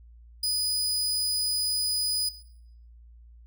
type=tone; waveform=sawtooth; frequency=4971 Hz; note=D#8; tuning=2 cents flat; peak=-22 dBFS; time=0.43-2.29 s; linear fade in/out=5 ms; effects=noise-tail reverb RT60 0.7 s tail -17 dB re dry + added 58 Hz sine -48 dBFS peak until 3.46 s